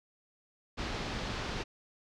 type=low-pass noise; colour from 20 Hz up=pink; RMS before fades=-37 dBFS; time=0.77-1.64 s; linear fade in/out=20 ms; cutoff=5200 Hz; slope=24 dB/octave; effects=none